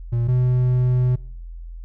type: tone pair in turn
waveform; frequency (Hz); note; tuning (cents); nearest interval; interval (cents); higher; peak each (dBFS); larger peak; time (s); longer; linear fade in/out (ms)
triangle; 118.2 / 125.23; A#2 / B2; +24 / +24; minor second; 100; second; -16 / -13; second; 0.12-0.28 / 0.28-1.16; second; 10
effects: noise-tail reverb RT60 0.6 s tail -24 dB re dry + added 42 Hz sine -32 dBFS peak until 1.84 s